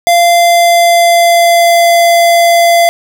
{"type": "tone with pitch glide", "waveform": "square", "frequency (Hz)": [690, 683.3], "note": ["F5", "F5"], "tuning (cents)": [-21, -38], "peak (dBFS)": -5, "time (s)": [0.07, 2.89], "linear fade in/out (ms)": 0, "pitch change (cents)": -17, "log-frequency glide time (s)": [0.33, 1.9], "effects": []}